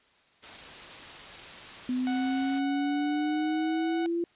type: noise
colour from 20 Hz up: white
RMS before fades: -43 dBFS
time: 0.42-2.6 s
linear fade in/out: 20 ms
type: exponential sweep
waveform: sine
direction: up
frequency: 250.3 to 343.7 Hz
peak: -26 dBFS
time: 1.89-4.24 s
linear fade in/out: 2 ms
type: tone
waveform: sawtooth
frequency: 740 Hz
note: F#5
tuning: in tune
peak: -30 dBFS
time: 2.07-4.06 s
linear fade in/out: 0 ms
effects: white hiss -63 dBFS RMS until 4.35 s + resampled to 8000 Hz